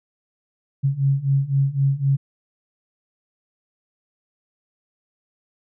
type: beating tone pair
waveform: sine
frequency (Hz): 135.6 / 139.5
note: C#3 / C#3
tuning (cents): -38 / +11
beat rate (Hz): 3.9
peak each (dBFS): -21 / -19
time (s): 0.83-2.17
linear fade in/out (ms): 20
effects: none